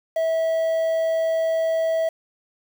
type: tone with quantisation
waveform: triangle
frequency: 650 Hz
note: E5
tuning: 24 cents flat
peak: -17 dBFS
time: 0.16-2.09 s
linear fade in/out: 5 ms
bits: 7
effects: none